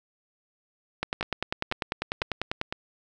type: two click trains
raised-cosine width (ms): 0.3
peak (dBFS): -14 / -11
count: 4 / 17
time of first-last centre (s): 1.21-2.725 / 1.03-2.614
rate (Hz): 1.98 / 10.1
effects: none